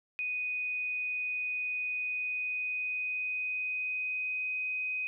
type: tone with pitch glide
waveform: sine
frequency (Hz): 2489 to 2508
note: D#7 to D#7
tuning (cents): 0 to +13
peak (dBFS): -31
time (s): 0.19-5.07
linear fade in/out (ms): 0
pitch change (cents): +13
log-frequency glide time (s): 1.89-4.5
effects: none